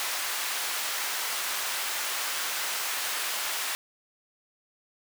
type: high-pass noise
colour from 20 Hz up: pink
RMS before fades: -31 dBFS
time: 0-3.75 s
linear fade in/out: 0 ms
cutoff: 1100 Hz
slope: 12 dB/octave
effects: none